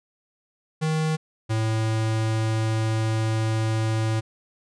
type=tone pair in turn; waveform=square; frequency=157.2 / 110.72 Hz; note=D#3 / A2; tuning=+18 / +11 cents; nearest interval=tritone; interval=607 cents; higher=first; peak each=-22 / -22 dBFS; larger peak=neither; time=0.81-1.17 / 1.49-4.21 s; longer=second; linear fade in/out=20 ms; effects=resampled to 22050 Hz